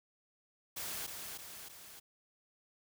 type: noise with echo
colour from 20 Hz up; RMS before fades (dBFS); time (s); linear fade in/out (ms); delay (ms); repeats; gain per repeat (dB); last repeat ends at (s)
white; -41; 0.76-1.07; 10; 310; 3; -4; 2
effects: none